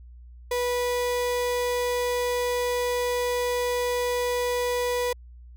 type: tone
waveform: 35% pulse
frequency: 490 Hz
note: B4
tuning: 14 cents flat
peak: -22 dBFS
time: 0.51-5.13 s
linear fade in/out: 5 ms
effects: added 60 Hz sine -43 dBFS peak until 5.56 s